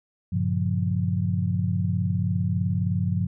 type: chord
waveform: sine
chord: G half-diminished seventh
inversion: none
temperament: just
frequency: 98 / 117.6 / 141.12 / 176.4 Hz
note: G2 / Bb2 / Db3 / F3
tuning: 0 / +16 / +31 / +18 cents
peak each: -25 / -30 / -30 / -26 dBFS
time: 0.32-3.27 s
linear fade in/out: 10 ms
effects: none